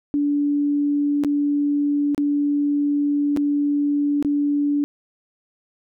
sine tone with dropouts, 289.2 Hz, D4, 27 cents flat, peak -17 dBFS, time 0.14-4.84 s, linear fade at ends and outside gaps 0 ms, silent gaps 1.237-1.247 / 2.147-2.179 / 3.364-3.372 / 4.226-4.248 s, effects none

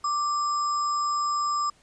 sine tone with sample-and-hold, 1174.7 Hz, D6, in tune, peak -23 dBFS, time 0.04-1.7 s, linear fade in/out 5 ms, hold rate 6300 Hz, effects pink hiss -60 dBFS RMS until 1.82 s + resampled to 22050 Hz

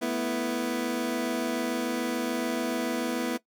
25% pulse chord, A suspended second, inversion none, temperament equal, 220 / 246.9 / 329.6 Hz, A3 / B3 / E4, 0 / 0 / 0 cents, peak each -32 / -26 / -28 dBFS, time 0.01-3.38 s, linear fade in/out 20 ms, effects noise-tail reverb RT60 0.1 s tail -18 dB re dry

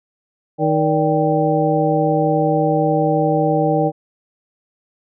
harmonic tone with a mistuned harmonic, 156.5 Hz, D#3, 10 cents sharp, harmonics 1 / 2 / 3 / 4 / 5, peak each -20 / -20 / -20 / -20 / -20 dBFS, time 0.58-3.92 s, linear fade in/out 50 ms, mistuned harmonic 4, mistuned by -130 cents, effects none

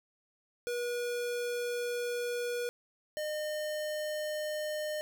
square tone pair in turn, 483 / 608.5 Hz, B4 / D#5, -39 / -39 cents, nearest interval major third, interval 400 cents, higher second, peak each -33 / -34 dBFS, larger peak first, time 0.67-2.69 / 3.17-5.01 s, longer first, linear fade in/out 0 ms, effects none

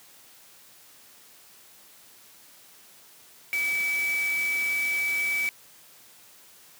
sine tone in noise, 2295 Hz, D7, 40 cents flat, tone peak -24 dBFS, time 3.53-5.49 s, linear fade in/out 0 ms, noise white, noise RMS -38 dBFS, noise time 3.53-5.49 s, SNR +11 dB, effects white hiss -53 dBFS RMS until 6.79 s + high-pass 100 Hz 12 dB/octave

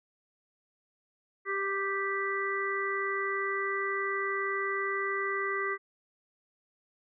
harmonic tone with a mistuned harmonic, 393.8 Hz, G4, 8 cents sharp, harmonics 1 / 3 / 4 / 5, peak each -34 / -34 / -39 / -33 dBFS, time 1.45-5.78 s, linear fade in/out 50 ms, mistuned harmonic 4, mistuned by -15 cents, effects none

